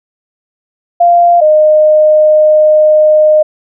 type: tone pair in turn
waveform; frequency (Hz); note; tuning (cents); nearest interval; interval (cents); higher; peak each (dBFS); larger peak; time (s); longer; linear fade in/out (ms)
sine; 694 / 613.9; F5 / D#5; -11 / -23; major second; 212; first; -3; neither; 1-1.41 / 1.41-3.43; second; 10
effects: none